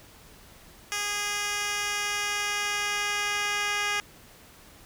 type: tone with band-pass filter sweep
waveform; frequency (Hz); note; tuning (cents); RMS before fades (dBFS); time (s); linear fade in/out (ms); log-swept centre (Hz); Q
10% pulse; 411.5; G#4; -16; -29; 0.92-4; 0; 5400 to 3300; 0.7
effects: pink hiss -52 dBFS RMS until 4.85 s